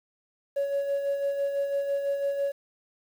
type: tone with tremolo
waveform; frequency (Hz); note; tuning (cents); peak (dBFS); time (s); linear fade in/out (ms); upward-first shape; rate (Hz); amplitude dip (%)
triangle; 560; C#5; +18; -20; 0.56-2.52; 10; sine; 6; 55
effects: tanh soft clip ceiling -20 dBFS + 9-bit